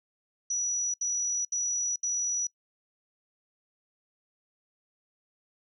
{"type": "tone bursts", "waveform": "sine", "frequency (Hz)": 5870, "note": "F#8", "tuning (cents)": -15, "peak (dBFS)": -27, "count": 4, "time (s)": [0.5, 2.47], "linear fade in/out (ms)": 5, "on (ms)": 440, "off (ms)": 70, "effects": ["noise-tail reverb RT60 0.1 s tail -22 dB re dry"]}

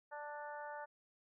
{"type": "harmonic tone", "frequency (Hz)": 294.7, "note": "D4", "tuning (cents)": 6, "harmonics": [2, 3, 4, 5, 6], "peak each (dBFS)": [-49, -47, -56, -52, -56], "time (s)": [0.11, 0.86], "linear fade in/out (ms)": 20, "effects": []}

